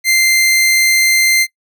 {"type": "tone", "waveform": "sawtooth", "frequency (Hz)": 2086, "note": "C7", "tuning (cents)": -6, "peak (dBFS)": -6, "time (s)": [0.04, 1.47], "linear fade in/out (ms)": 50, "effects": ["noise-tail reverb RT60 0.1 s tail -21 dB re dry"]}